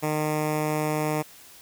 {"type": "tone with notch filter", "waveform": "10% pulse", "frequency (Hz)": 152.9, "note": "D#3", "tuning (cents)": -30, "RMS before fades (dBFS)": -26, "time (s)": [0.02, 1.23], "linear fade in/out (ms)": 20, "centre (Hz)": 4000, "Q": 1.2, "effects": ["white hiss -49 dBFS RMS until 1.61 s"]}